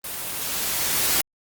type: noise with level ramp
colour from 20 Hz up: white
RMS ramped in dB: -32 to -20 dBFS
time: 0.04-1.21 s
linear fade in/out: 2 ms
effects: Opus 24 kbps